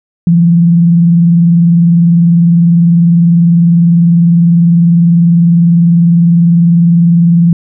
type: tone with vibrato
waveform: sine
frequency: 170.2 Hz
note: F3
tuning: 44 cents flat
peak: -3 dBFS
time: 0.27-7.53 s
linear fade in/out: 2 ms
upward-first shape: sine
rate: 20 Hz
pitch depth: 71 cents each way
effects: none